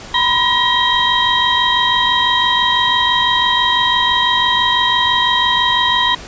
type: tone cluster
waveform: sine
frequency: 970 / 1016 / 1900 / 3182 / 3819 Hz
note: B5 / B5 / A#6 / G7 / A#7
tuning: -31 / +49 / +33 / +25 / +41 cents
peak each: -18 dBFS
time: 0.14-6.15 s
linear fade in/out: 5 ms
effects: pink hiss -33 dBFS RMS until 6.27 s + resampled to 16000 Hz